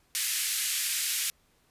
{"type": "band-pass noise", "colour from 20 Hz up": "white", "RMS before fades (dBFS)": -30, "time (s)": [0.15, 1.3], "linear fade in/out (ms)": 0, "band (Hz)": [1800, 13000], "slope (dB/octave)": 24, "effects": ["pink hiss -67 dBFS RMS until 1.7 s", "resampled to 32000 Hz"]}